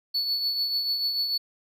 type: tone with tremolo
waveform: triangle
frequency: 4435 Hz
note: C#8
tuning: in tune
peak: -21 dBFS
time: 0.14-1.38 s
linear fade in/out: 10 ms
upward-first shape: triangle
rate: 6.8 Hz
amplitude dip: 50%
effects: none